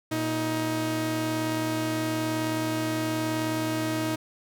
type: tone pair together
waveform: sawtooth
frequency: 118.03 / 315.1 Hz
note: A#2 / D#4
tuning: +22 / +22 cents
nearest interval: octave + perfect fourth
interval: 1700 cents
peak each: -28 / -23 dBFS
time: 0.11-4.16 s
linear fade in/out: 10 ms
effects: none